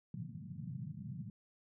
pink band-pass noise, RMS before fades -45 dBFS, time 0.14-1.3 s, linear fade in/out 2 ms, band 110 to 200 Hz, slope 48 dB/octave, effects none

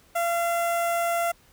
sawtooth tone with notch filter, 684 Hz, F5, 36 cents flat, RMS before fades -25 dBFS, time 0.15-1.32 s, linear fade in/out 10 ms, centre 4300 Hz, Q 0.8, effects pink hiss -58 dBFS RMS until 1.52 s

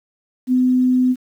sine tone, 253.4 Hz, B3, 45 cents sharp, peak -12 dBFS, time 0.47-1.16 s, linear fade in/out 50 ms, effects 8-bit

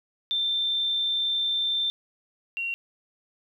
sine tone pair in turn, 3569 / 2749 Hz, A7 / F7, +24 / -28 cents, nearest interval perfect fourth, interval 452 cents, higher first, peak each -23 / -27 dBFS, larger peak first, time 0.31-1.9 / 2.57-2.74 s, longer first, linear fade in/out 0 ms, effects 10-bit

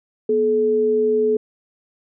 sine tone pair together, 242.2 / 430 Hz, B3 / A4, -34 / -40 cents, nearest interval minor seventh, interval 994 cents, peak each -25 / -15 dBFS, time 0.29-1.37 s, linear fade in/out 5 ms, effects none

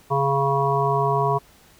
harmonic tone, 138.59 Hz, C#3, in tune, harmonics 1 / 3 / 5 / 7 / 8, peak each -24 / -24 / -25 / -23 / -26 dBFS, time 0.1-1.39 s, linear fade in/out 20 ms, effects pink hiss -53 dBFS RMS until 1.79 s

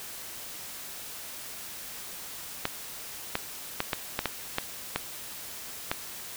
clicks, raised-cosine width 0.3 ms, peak -10 dBFS, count 9, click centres 2.654 / 3.354 / 3.804 / 3.932 / 4.191 / 4.257 / 4.584 / 4.96 / 5.915 s, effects white hiss -41 dBFS RMS until 6.36 s

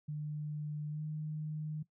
sine tone with pitch glide, 150.1 to 153.52 Hz, D3 to D#3, +38 to -23 cents, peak -36 dBFS, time 0.08-1.83 s, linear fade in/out 10 ms, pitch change +39 cents, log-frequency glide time 0.9-1.02 s, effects noise-tail reverb RT60 0.1 s tail -17 dB re dry

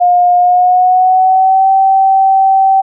sine tone with pitch glide, 712 to 772 Hz, F5 to G5, +33 to -27 cents, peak -5 dBFS, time 0-2.82 s, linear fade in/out 20 ms, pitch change +140 cents, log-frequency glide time 0.37-1.7 s, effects none

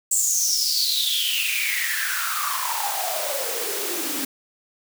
white noise with high-pass filter sweep, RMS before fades -24 dBFS, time 0.11-4.25 s, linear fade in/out 5 ms, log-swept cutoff 7800 to 270 Hz, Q 9.8, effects none

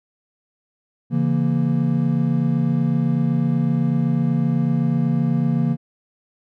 triangle chord, A# diminished, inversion first, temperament just, 139.85 / 167.82 / 233.1 Hz, C#3 / E3 / A#3, +16 / +31 / 0 cents, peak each -19 dBFS, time 1.1-5.77 s, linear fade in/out 50 ms, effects none

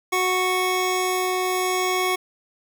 25% pulse tone pair together, 368.6 / 1106 Hz, F#4 / C#6, -7 / -4 cents, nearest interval octave + perfect fifth, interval 1903 cents, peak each -19 dBFS, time 0.12-2.16 s, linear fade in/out 10 ms, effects none

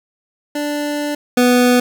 25% pulse tone pair in turn, 293.7 / 247 Hz, D4 / B3, 0 / 0 cents, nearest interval minor third, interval 300 cents, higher first, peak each -15 / -6 dBFS, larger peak second, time 0.55-1.15 / 1.37-1.8 s, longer first, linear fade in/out 5 ms, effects none

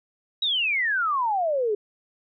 sine exponential sweep, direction down, 3900 to 402.1 Hz, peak -21 dBFS, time 0.42-1.75 s, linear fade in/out 5 ms, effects none

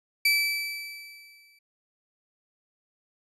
30% pulse tone with exponential decay, 2315 Hz, D7, 25 cents flat, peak -16 dBFS, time 0.25-1.59 s, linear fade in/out 5 ms, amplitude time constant 290 ms, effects resampled to 32000 Hz

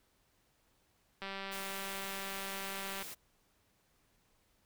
click train, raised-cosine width 0.3 ms, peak -26 dBFS, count 353, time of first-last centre 1.22-3.025 s, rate 195 Hz
white noise, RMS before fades -46 dBFS, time 1.51-3.15 s, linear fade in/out 20 ms
effects pink hiss -73 dBFS RMS until 4.65 s

